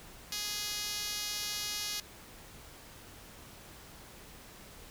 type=tone with band-pass filter; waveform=5% pulse; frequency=415.3 Hz; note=G#4; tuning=in tune; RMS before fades=-37 dBFS; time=0.32-2 s; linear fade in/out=2 ms; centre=7200 Hz; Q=1.2; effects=pink hiss -52 dBFS RMS until 4.9 s